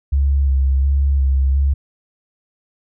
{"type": "tone with vibrato", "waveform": "sine", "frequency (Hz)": 68.3, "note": "C#2", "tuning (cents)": -25, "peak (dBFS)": -12, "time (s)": [0.12, 1.74], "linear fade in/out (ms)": 10, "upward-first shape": "square", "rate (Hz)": 1.4, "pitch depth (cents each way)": 28, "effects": []}